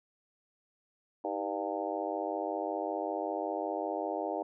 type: harmonic tone with a mistuned harmonic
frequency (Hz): 100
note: G2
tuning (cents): +35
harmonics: 3 / 4 / 5 / 6 / 7 / 8 / 9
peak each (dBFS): -39 / -40 / -40 / -38 / -38 / -40 / -43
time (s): 1.24-4.43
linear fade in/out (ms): 5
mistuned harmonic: 3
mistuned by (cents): +83
effects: none